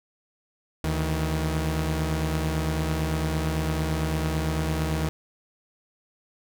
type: tone pair together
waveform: sawtooth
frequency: 75 / 158.92 Hz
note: D2 / D#3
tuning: +37 / +37 cents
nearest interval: octave + minor second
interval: 1300 cents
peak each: -23 dBFS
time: 0.84-5.09 s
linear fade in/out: 0 ms
effects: none